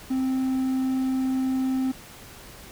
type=tone; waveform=triangle; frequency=261.6 Hz; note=C4; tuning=in tune; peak=-20 dBFS; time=0.1-1.92 s; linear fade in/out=10 ms; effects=pink hiss -45 dBFS RMS until 2.71 s